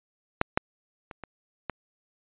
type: clicks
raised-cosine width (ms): 0.5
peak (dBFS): -6 / -6 / -25 / -23 / -15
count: 5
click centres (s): 0.414 / 0.575 / 1.112 / 1.237 / 1.697
effects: resampled to 8000 Hz